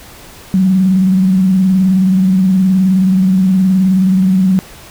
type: tone with vibrato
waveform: sine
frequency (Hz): 187.9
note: F#3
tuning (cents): +27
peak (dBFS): -7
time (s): 0.54-4.59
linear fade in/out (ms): 0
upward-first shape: square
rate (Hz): 19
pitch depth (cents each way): 43
effects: pink hiss -36 dBFS RMS until 4.9 s